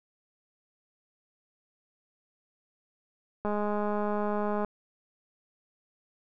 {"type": "click train", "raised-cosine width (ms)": 1, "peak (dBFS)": -18, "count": 250, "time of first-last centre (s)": [3.45, 4.647], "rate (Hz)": 208, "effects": []}